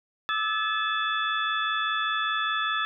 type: tone cluster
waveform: sine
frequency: 1202 / 1307 / 1721 / 2613 / 3460 Hz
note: D6 / E6 / A6 / E7 / A7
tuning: +40 / -15 / -39 / -16 / -30 cents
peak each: -35 / -28 / -29 / -37 / -32 dBFS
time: 0.29-2.85 s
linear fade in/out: 0 ms
effects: none